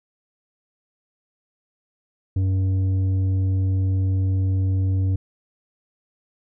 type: tone with tanh clipping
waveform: sine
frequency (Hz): 94.9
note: F#2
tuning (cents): +44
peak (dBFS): -19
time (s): 2.36-5.16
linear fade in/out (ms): 5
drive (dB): 7
effects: none